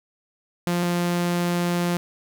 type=tone pair in turn; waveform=sawtooth; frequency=174.61 / 174.61 Hz; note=F3 / F3; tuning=0 / 0 cents; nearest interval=unison; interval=0 cents; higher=neither; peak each=-17 dBFS; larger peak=neither; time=0.67-0.83 / 0.83-1.97 s; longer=second; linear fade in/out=0 ms; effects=none